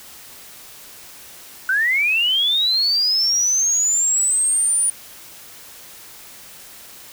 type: linear sweep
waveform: sine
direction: up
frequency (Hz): 1480 to 9560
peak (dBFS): -15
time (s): 1.69-4.9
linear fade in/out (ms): 2
effects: white hiss -41 dBFS RMS until 7.12 s